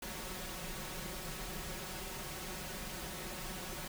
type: noise with comb filter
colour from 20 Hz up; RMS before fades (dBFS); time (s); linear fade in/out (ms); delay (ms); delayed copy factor
pink; -43; 0.02-3.88; 5; 5.4; +0.7
effects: none